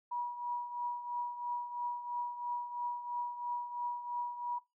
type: tone with tremolo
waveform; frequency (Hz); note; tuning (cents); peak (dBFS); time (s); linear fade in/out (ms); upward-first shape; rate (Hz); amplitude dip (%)
sine; 966; B5; -39; -32; 0.11-4.59; 10; triangle; 3; 70
effects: noise-tail reverb RT60 0.2 s tail -19 dB re dry